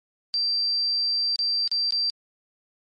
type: tone with dropouts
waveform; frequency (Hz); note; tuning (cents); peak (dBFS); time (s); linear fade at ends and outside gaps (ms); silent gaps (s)
sine; 4699; D8; 0; -21; 0.34-2.1; 0; 1.359-1.39 / 1.677-1.715 / 1.907-1.923
effects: MP3 48 kbps